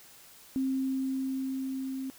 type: tone with level ramp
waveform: sine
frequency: 265.1 Hz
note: C4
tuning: 23 cents sharp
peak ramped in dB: -26 to -33 dBFS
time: 0.56-2.1 s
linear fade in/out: 0 ms
effects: white hiss -54 dBFS RMS until 2.18 s